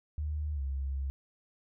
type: tone with pitch glide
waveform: sine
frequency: 75.3 to 67.86 Hz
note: D2 to C#2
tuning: +44 to -36 cents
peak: -31 dBFS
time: 0.18-1.1 s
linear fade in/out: 0 ms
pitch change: -180 cents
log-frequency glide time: 0.54-0.61 s
effects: none